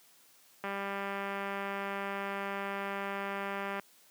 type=click train; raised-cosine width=0.5 ms; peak=-22 dBFS; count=626; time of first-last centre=0.64-3.797 s; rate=198 Hz; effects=white hiss -62 dBFS RMS until 4.1 s + high-pass 150 Hz 12 dB/octave